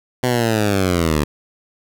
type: linear sweep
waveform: 10% pulse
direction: down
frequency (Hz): 127.3 to 71.8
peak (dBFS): -7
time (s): 0.23-1.24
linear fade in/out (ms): 5
effects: none